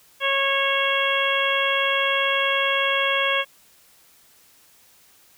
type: harmonic tone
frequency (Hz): 549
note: C#5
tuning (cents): -17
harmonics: 1 / 2 / 3 / 4 / 5 / 6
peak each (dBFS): -26 / -26 / -26 / -26 / -26 / -26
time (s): 0.2-3.45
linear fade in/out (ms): 50
effects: white hiss -55 dBFS RMS until 5.37 s